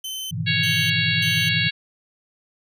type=tone bursts; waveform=sawtooth; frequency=3068 Hz; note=G7; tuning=38 cents flat; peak=-25 dBFS; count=3; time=0.04-1.49 s; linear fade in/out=5 ms; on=270 ms; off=320 ms
type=chord; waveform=sine; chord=E major seventh; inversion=first; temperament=just; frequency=103.01 / 123.61 / 154.51 / 164.81 Hz; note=G#2 / B2 / D#3 / E3; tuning=-14 / +2 / -12 / 0 cents; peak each=-29 / -29 / -30 / -28 dBFS; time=0.31-1.69 s; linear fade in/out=20 ms
type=harmonic tone; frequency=554.4 Hz; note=C#5; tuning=in tune; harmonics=3 / 4 / 5 / 6 / 7 / 8; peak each=-26 / -25 / -25 / -28 / -26 / -30 dBFS; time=0.46-1.71 s; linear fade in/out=20 ms
effects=none